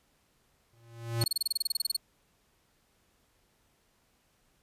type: tone with exponential growth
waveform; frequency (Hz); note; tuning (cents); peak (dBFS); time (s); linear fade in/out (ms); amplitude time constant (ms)
square; 116.1; A#2; -7; -25; 0.73-1.24; 0; 110
type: tone bursts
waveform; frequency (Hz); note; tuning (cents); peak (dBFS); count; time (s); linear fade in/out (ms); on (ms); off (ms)
sawtooth; 4346; C#8; -35; -23; 16; 1.21-1.966; 5; 21; 28
effects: pink hiss -70 dBFS RMS until 4.62 s + resampled to 32000 Hz